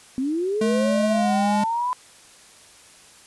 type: linear sweep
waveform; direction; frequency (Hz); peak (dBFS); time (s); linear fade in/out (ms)
sine; up; 250.1 to 1013; -21; 0.18-1.93; 0
type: tone with pitch glide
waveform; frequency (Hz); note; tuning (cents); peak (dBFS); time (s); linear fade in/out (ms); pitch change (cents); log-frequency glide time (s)
square; 214.9 to 205.1; A3 to G#3; -41 to -21; -21; 0.61-1.64; 5; -80; 1.08-1.34
effects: white hiss -49 dBFS RMS until 3.26 s + resampled to 24000 Hz